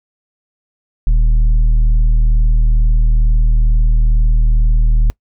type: tone with tanh clipping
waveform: sine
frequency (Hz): 38.89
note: D#1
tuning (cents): 0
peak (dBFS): -9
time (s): 1.07-5.1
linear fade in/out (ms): 0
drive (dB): 6
effects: noise-tail reverb RT60 0.1 s tail -24 dB re dry